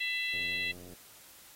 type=harmonic tone; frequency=668 Hz; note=E5; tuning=23 cents sharp; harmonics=3 / 4 / 5 / 6; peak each=-35 / -34 / -40 / -40 dBFS; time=0-0.72 s; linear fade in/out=10 ms
type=click train; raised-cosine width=2 ms; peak=-39 dBFS; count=54; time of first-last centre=0.34-0.935 s; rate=89.1 Hz
effects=white hiss -55 dBFS RMS until 1.55 s + AAC 48 kbps